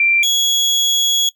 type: tone pair in turn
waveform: sine / 30% pulse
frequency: 2360 / 3344 Hz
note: D7 / G#7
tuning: +8 / +11 cents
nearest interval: tritone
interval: 603 cents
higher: second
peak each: -11 dBFS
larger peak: neither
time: 0-0.23 / 0.23-1.29 s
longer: second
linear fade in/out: 2 ms
effects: noise-tail reverb RT60 0.1 s tail -18 dB re dry